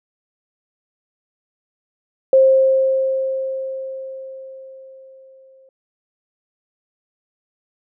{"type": "tone with exponential decay", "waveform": "sine", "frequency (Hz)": 530, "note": "C5", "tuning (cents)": 22, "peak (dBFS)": -7, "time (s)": [2.33, 5.69], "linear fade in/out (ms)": 2, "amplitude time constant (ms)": 730, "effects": []}